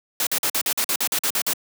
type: noise bursts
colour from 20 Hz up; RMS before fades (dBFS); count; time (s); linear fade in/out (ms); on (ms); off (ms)
white; -22; 12; 0.2-1.533; 2; 68; 47
effects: high-pass 200 Hz 12 dB/octave